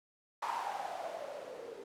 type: noise with low-pass filter sweep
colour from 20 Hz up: violet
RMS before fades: -41 dBFS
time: 0.42-1.84 s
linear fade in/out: 5 ms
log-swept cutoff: 980 to 420 Hz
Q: 7.3
effects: none